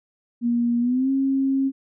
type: tone with pitch glide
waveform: sine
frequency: 237.6 to 269.8 Hz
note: A#3 to C#4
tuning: +33 to -47 cents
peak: -18 dBFS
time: 0.41-1.72 s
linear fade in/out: 50 ms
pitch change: +220 cents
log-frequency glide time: 0.8-1.1 s
effects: none